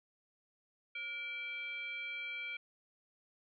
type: tone with frequency modulation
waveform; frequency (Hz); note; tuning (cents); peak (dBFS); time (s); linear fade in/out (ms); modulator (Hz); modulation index
sine; 2332; D7; -13; -39; 0.95-2.57; 5; 901; 0.62
effects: none